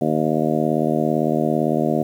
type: harmonic tone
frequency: 77.78 Hz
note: D#2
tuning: in tune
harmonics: 2 / 3 / 4 / 5 / 6 / 7 / 8 / 9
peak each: -25 / -22 / -24 / -25 / -31 / -27 / -25 / -27 dBFS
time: 0.01-2.03 s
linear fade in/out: 5 ms
effects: 8-bit